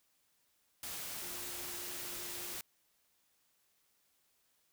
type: tone in noise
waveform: sine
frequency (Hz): 352.3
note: F4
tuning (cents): +15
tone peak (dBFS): -54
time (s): 1.22-2.56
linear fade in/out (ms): 2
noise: white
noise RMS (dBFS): -43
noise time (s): 0.83-2.61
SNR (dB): -14
effects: white hiss -75 dBFS RMS until 4.72 s